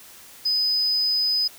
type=tone; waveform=sine; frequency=5010 Hz; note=D#8; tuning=11 cents sharp; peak=-18 dBFS; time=0.45-1.48 s; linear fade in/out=10 ms; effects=tanh soft clip ceiling -15 dBFS + white hiss -46 dBFS RMS until 1.58 s